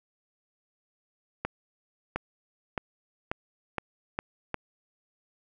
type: accelerating click train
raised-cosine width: 0.5 ms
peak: -14 dBFS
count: 7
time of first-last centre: 1.45-4.543 s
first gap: 710 ms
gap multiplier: 0.87
effects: none